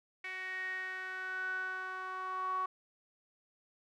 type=tone with band-pass filter sweep; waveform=sawtooth; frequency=373.7 Hz; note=F#4; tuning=17 cents sharp; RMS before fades=-39 dBFS; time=0.24-2.66 s; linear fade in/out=5 ms; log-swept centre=2100 to 1100 Hz; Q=9.4; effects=none